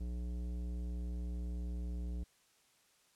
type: tone with tanh clipping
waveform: triangle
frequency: 59.9 Hz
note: A#1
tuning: 48 cents sharp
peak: -39 dBFS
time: 0-2.24 s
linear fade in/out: 10 ms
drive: 18 dB
effects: white hiss -70 dBFS RMS until 3.15 s + low-pass 10000 Hz 12 dB/octave